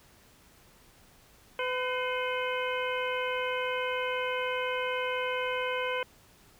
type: harmonic tone with a mistuned harmonic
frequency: 505 Hz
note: B4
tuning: 39 cents sharp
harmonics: 1 / 2 / 3 / 4 / 5 / 6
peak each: -32 / -35 / -37 / -38 / -39 / -40 dBFS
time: 1.59-6.03 s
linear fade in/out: 2 ms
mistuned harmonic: 4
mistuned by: +91 cents
effects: pink hiss -59 dBFS RMS until 6.59 s